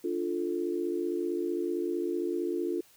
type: chord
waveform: sine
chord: D minor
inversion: none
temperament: equal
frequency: 293.7 / 349.2 / 440 Hz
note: D4 / F4 / A4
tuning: 0 / 0 / 0 cents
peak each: -35 / -30 / -36 dBFS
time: 0.04-2.81 s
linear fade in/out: 5 ms
effects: white hiss -60 dBFS RMS until 2.96 s